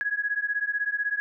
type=beating tone pair; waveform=sine; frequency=1661.2 / 1677.2 Hz; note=G#6 / G#6; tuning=0 / +17 cents; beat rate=16 Hz; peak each=-28 dBFS; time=0.01-1.2 s; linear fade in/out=0 ms; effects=none